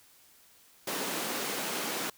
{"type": "high-pass noise", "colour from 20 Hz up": "pink", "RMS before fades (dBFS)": -34, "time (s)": [0.87, 2.1], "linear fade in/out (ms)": 5, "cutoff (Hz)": 210, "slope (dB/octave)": 24, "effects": ["white hiss -60 dBFS RMS until 2.17 s"]}